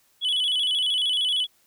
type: tone with vibrato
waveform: sine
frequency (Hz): 3175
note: G7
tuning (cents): +21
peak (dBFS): -18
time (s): 0.21-1.47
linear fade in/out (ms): 50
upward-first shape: square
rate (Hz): 13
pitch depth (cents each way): 95
effects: tanh soft clip ceiling -20 dBFS + white hiss -63 dBFS RMS until 1.66 s